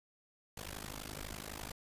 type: noise with amplitude modulation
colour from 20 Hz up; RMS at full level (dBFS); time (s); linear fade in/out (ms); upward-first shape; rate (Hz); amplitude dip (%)
pink; -41; 0.57-1.72; 5; sine; 51.9; 100
effects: resampled to 32000 Hz